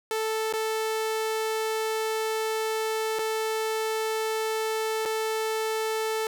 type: tone with dropouts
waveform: sawtooth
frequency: 440 Hz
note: A4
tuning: in tune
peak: -22 dBFS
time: 0.11-6.27 s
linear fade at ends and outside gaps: 1 ms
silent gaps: 0.526-0.536 / 3.187-3.191 / 5.053-5.057 s
effects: none